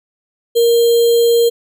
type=tone with sample-and-hold; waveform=sine; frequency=467.5 Hz; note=A#4; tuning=5 cents sharp; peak=-8 dBFS; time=0.55-1.5 s; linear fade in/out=20 ms; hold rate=3675 Hz; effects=none